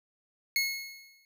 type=tone with exponential decay; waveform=25% pulse; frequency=2176 Hz; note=C#7; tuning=33 cents flat; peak=-20 dBFS; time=0.56-1.25 s; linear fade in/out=1 ms; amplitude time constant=150 ms; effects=none